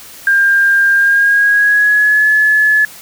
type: tone with pitch glide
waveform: sine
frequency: 1600 to 1714.8 Hz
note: G6 to A6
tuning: +35 to -45 cents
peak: -7 dBFS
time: 0.27-2.85 s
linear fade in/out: 2 ms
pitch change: +120 cents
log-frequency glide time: 0.95-2.28 s
effects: white hiss -35 dBFS RMS until 3.01 s